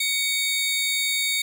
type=tone pair together; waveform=sawtooth; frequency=2245 / 3721 Hz; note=C#7 / A#7; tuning=+21 / -4 cents; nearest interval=major sixth; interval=875 cents; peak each=-21 / -22 dBFS; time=0-1.42 s; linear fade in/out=5 ms; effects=none